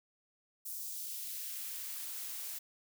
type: noise with high-pass filter sweep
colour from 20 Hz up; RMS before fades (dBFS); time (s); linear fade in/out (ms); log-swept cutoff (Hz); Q
blue; -42; 0.65-2.59; 10; 7000 to 310; 0.86
effects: none